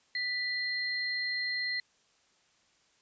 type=tone pair together; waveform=sine; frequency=1975.5 / 4181 Hz; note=B6 / C8; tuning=0 / -2 cents; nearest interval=octave + minor second; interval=1298 cents; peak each=-32 / -35 dBFS; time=0.15-1.8 s; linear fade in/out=2 ms; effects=white hiss -68 dBFS RMS until 3.01 s + resampled to 16000 Hz